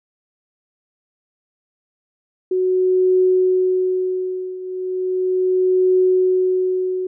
sine tone with tremolo, 370 Hz, F#4, in tune, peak -11 dBFS, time 2.51-7.07 s, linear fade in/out 5 ms, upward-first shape triangle, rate 0.36 Hz, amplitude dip 85%, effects none

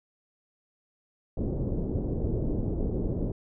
pink low-pass noise, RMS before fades -29 dBFS, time 1.37-3.32 s, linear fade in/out 5 ms, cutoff 470 Hz, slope 24 dB/octave, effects none

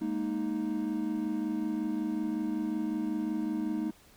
triangle chord, Ab suspended second, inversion none, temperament equal, 207.7 / 233.1 / 311.1 Hz, Ab3 / Bb3 / Eb4, 0 / 0 / 0 cents, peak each -34 / -33 / -30 dBFS, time 0.01-3.91 s, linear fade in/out 10 ms, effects pink hiss -59 dBFS RMS until 4.16 s

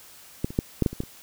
clicks, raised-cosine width 3 ms, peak -11 / -23 / -8 / -7 / -8 / -22 / -14 / -27 dBFS, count 8, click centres 0.445 / 0.505 / 0.589 / 0.823 / 0.862 / 0.93 / 1.004 / 1.036 s, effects white hiss -49 dBFS RMS until 1.22 s

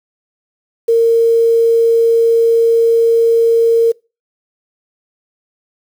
sine tone with quantisation, 460.1 Hz, A#4, 23 cents flat, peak -7 dBFS, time 0.88-3.92 s, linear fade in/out 10 ms, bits 6, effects noise-tail reverb RT60 0.3 s tail -25 dB re dry

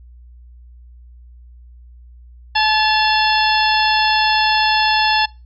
harmonic tone with a mistuned harmonic, 864 Hz, A5, 32 cents flat, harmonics 1 / 2 / 3 / 4 / 5 / 6, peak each -16 / -19 / -21 / -22 / -23 / -24 dBFS, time 2.55-5.26 s, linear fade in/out 10 ms, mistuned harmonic 3, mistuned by +83 cents, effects noise-tail reverb RT60 0.3 s tail -24 dB re dry + added 60 Hz sine -39 dBFS peak until 5.45 s

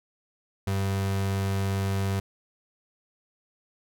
35% pulse tone, 97.5 Hz, G2, 9 cents flat, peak -23 dBFS, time 0.67-2.2 s, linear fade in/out 5 ms, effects none

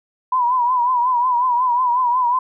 sine tone with vibrato, 987.8 Hz, B5, in tune, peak -14 dBFS, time 0.32-2.39 s, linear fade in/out 5 ms, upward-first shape triangle, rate 5.5 Hz, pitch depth 88 cents each way, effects none

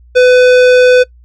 sine tone with tanh clipping, 501 Hz, B4, 25 cents sharp, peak -5 dBFS, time 0.15-1.04 s, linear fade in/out 20 ms, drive 17 dB, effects noise-tail reverb RT60 0.1 s tail -23 dB re dry + added 60 Hz sine -38 dBFS peak until 1.24 s

